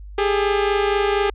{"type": "tone pair together", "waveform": "sawtooth", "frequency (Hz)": [402.1, 426.3], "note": ["G4", "G#4"], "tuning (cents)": [44, 45], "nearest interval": "minor second", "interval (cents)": 101, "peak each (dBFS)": [-14, -19], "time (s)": [0.18, 1.3], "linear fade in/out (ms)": 5, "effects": ["added 50 Hz sine -34 dBFS peak until 1.34 s", "resampled to 8000 Hz"]}